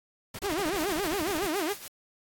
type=noise bursts; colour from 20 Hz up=pink; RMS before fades=-39 dBFS; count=15; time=0.34-1.468 s; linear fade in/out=5 ms; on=50 ms; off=27 ms
type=tone with vibrato; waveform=sawtooth; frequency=352.7 Hz; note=F4; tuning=17 cents sharp; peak=-24 dBFS; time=0.43-1.74 s; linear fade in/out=20 ms; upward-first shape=sine; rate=7.2 Hz; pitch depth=270 cents each way
type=noise with tremolo; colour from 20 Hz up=white; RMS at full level=-40 dBFS; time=0.76-1.88 s; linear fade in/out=2 ms; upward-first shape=triangle; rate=7.5 Hz; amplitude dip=65%
effects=AAC 64 kbps